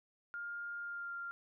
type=tone with pitch glide; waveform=sine; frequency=1409 to 1392 Hz; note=F6 to F6; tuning=+15 to -6 cents; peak=-40 dBFS; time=0.34-1.31 s; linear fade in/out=0 ms; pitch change=-21 cents; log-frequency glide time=0.8-1.14 s; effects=none

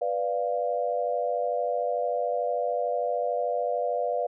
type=chord; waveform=sine; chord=B diminished; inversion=none; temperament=equal; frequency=493.9 / 587.3 / 698.5 Hz; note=B4 / D5 / F5; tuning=0 / 0 / 0 cents; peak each=-29 dBFS; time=0.01-4.27 s; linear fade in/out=10 ms; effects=none

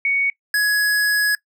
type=tone pair in turn; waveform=sine / square; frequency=2230 / 1677.4 Hz; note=C#7 / G#6; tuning=+10 / +17 cents; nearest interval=perfect fourth; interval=493 cents; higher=first; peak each=-16 dBFS; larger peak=neither; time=0.05-0.3 / 0.54-1.35 s; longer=second; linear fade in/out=2 ms; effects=noise-tail reverb RT60 0.1 s tail -21 dB re dry

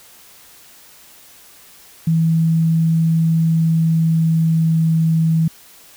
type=tone with pitch glide; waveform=sine; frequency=163 to 161.97 Hz; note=E3 to E3; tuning=-19 to -30 cents; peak=-12 dBFS; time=2.07-5.48 s; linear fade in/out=5 ms; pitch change=-11 cents; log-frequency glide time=3.39-4.94 s; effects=white hiss -45 dBFS RMS until 5.96 s

